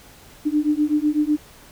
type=beating tone pair; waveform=sine; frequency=295.9 / 303.9 Hz; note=D4 / D#4; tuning=+13 / -41 cents; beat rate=8 Hz; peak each=-20 dBFS; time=0.45-1.37 s; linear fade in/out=20 ms; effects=pink hiss -47 dBFS RMS until 1.71 s